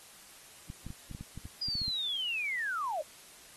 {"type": "clicks", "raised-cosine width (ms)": 5, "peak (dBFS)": -29, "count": 12, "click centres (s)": [0.701, 0.866, 0.904, 1.113, 1.149, 1.21, 1.376, 1.455, 1.685, 1.754, 1.817, 1.881]}
{"type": "linear sweep", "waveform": "sine", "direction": "down", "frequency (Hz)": [4952, 552], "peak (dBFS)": -31, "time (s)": [1.61, 3.02], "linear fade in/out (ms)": 10}
{"effects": ["white hiss -54 dBFS RMS until 3.56 s", "AAC 32 kbps"]}